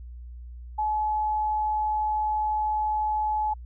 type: tone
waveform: sine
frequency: 854 Hz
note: G#5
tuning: 48 cents sharp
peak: -23 dBFS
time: 0.78-3.54 s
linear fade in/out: 10 ms
effects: added 60 Hz sine -38 dBFS peak until 3.65 s